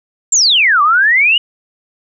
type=exponential two-way sweep; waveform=sine; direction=down then up; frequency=7650 to 1139 to 2963 Hz; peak=-7 dBFS; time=0.32-1.38 s; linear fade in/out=5 ms; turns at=0.82 s; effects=none